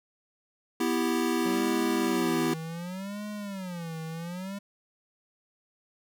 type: chord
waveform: square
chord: E minor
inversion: second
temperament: equal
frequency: 246.9 / 329.6 / 392 Hz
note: B3 / E4 / G4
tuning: 0 / 0 / 0 cents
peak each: -30 / -29 / -32 dBFS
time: 0.8-2.54 s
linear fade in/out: 5 ms
type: tone with vibrato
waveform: square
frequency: 183.5 Hz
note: F#3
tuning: 14 cents flat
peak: -35 dBFS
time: 1.45-4.59 s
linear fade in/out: 10 ms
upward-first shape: sine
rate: 0.68 Hz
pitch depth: 230 cents each way
effects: none